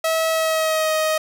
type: tone with pitch glide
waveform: sawtooth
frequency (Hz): 646 to 627.2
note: E5 to D#5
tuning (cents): -35 to +14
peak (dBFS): -14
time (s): 0.04-1.18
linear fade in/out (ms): 5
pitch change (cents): -51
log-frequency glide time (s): 0.3-0.92
effects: none